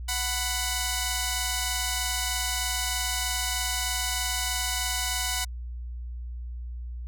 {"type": "tone pair together", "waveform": "5% pulse", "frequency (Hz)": [740, 994.4], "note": ["F#5", "B5"], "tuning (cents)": [0, 12], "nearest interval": "perfect fourth", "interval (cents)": 512, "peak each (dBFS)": -18, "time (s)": [0.08, 5.45], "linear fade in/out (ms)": 10, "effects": ["added 60 Hz sine -33 dBFS peak until 7.07 s"]}